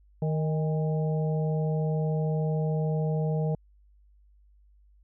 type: harmonic tone with a mistuned harmonic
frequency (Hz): 155.56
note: D#3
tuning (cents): 0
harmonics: 1 / 3 / 4 / 5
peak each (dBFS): -25 / -33 / -37 / -41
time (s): 0.22-3.55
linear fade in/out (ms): 2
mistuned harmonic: 5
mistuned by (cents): +61
effects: added 50 Hz sine -56 dBFS peak until 5.03 s